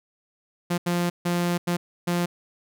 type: tone bursts at uneven times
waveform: sawtooth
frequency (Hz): 174.5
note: F3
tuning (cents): -1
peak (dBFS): -18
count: 5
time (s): 0.7-0.78 / 0.86-1.1 / 1.25-1.58 / 1.67-1.77 / 2.07-2.26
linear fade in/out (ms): 10
effects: none